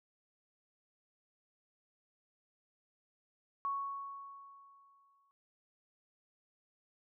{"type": "tone with exponential decay", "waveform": "sine", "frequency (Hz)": 1110, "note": "C#6", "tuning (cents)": 2, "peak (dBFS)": -32, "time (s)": [3.65, 5.31], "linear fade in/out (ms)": 0, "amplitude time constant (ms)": 360, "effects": []}